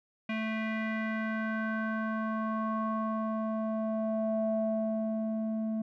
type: tone with low-pass filter sweep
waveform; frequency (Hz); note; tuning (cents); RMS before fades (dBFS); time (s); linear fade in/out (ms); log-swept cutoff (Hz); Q
square; 219.9; A3; -1; -32; 0.29-5.82; 5; 2400 to 450; 4.2
effects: none